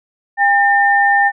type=tone pair together; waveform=sine; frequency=804 / 1804.9 Hz; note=G5 / A6; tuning=+44 / +44 cents; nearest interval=octave + major second; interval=1400 cents; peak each=-12 dBFS; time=0.37-1.32 s; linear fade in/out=50 ms; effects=none